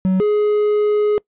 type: tone pair in turn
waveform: triangle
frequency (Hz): 187.4 / 419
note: F#3 / G#4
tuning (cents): +22 / +15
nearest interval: octave + major second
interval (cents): 1393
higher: second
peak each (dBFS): -11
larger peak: neither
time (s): 0.05-0.2 / 0.2-1.18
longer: second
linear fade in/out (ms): 0
effects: noise-tail reverb RT60 0.1 s tail -24 dB re dry + resampled to 8000 Hz